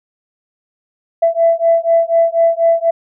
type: beating tone pair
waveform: sine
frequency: 665 / 669.1 Hz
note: E5 / E5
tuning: +15 / +26 cents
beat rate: 4.1 Hz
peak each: -12 dBFS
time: 1.22-2.91 s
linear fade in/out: 10 ms
effects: tanh soft clip ceiling -2 dBFS